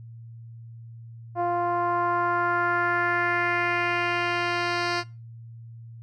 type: tone with low-pass filter sweep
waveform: 10% pulse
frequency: 349.1 Hz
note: F4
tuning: 1 cent flat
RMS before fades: -25 dBFS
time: 1.35-5.04 s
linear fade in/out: 50 ms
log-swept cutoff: 770 to 4400 Hz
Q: 2.4
effects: noise-tail reverb RT60 0.3 s tail -22 dB re dry + added 115 Hz sine -40 dBFS peak until 6.02 s